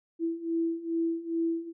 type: beating tone pair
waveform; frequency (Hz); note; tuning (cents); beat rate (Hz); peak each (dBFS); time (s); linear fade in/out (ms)
sine; 330 / 332.4; E4 / E4; +2 / +15; 2.4; -32 / -29; 0.19-1.73; 50
effects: none